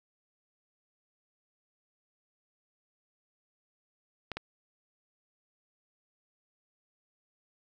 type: clicks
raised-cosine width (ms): 0.3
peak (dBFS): -20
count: 2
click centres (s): 4.317 / 4.37
effects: none